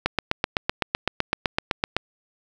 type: click train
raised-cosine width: 0.3 ms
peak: -4 dBFS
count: 16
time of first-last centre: 0.06-1.966 s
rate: 7.87 Hz
effects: 7-bit